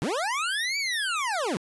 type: linear two-way sweep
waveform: 25% pulse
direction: up then down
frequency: 123.47 to 2324 to 150.5 Hz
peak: -22 dBFS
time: 0.02-1.57 s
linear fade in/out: 0 ms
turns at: 0.78 s
effects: resampled to 24000 Hz

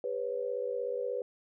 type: tone cluster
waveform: sine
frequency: 402.8 / 495.4 / 552 Hz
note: G4 / B4 / C#5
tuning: +47 / +5 / -7 cents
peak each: -39 / -33 / -38 dBFS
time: 0.04-1.22 s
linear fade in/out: 2 ms
effects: none

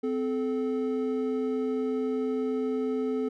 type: tone pair together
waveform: triangle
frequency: 257.6 / 433.2 Hz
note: C4 / A4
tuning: -27 / -27 cents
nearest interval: major sixth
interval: 900 cents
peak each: -27 dBFS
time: 0.03-3.29 s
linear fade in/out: 10 ms
effects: none

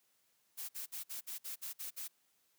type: noise bursts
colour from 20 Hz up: blue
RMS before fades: -43 dBFS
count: 9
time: 0.57-2.082 s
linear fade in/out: 20 ms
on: 120 ms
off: 54 ms
effects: white hiss -75 dBFS RMS until 2.58 s + high-pass 100 Hz 12 dB/octave

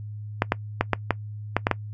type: clicks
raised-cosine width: 0.5 ms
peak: -4 dBFS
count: 8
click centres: 0.421 / 0.521 / 0.81 / 0.933 / 1.107 / 1.566 / 1.669 / 1.713 s
effects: noise-tail reverb RT60 0.1 s tail -21 dB re dry + added 105 Hz sine -33 dBFS peak until 1.93 s

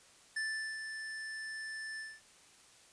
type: tone with ADSR envelope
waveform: square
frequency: 1760 Hz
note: A6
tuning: in tune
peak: -34 dBFS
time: 0.36-2.21 s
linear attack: 8 ms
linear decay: 410 ms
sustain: -7 dB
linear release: 220 ms
effects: white hiss -61 dBFS RMS until 2.92 s + resampled to 22050 Hz

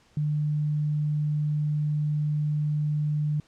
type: tone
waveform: sine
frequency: 150 Hz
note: D3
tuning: 37 cents sharp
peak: -23 dBFS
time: 0.17-3.4 s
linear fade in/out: 2 ms
effects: pink hiss -61 dBFS RMS until 3.47 s + low-pass 7000 Hz 12 dB/octave

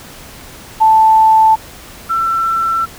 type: tone pair in turn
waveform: sine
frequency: 880 / 1341.6 Hz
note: A5 / E6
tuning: 0 / +30 cents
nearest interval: perfect fifth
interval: 730 cents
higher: second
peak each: -5 / -12 dBFS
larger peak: first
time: 0.8-1.56 / 2.09-2.86 s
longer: second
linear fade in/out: 20 ms
effects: pink hiss -35 dBFS RMS until 2.98 s

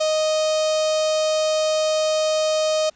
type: tone with notch filter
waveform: sawtooth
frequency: 622.3 Hz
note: D#5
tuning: in tune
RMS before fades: -20 dBFS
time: 0-2.9 s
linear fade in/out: 10 ms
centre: 1700 Hz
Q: 0.65
effects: pink hiss -57 dBFS RMS until 2.95 s + resampled to 16000 Hz

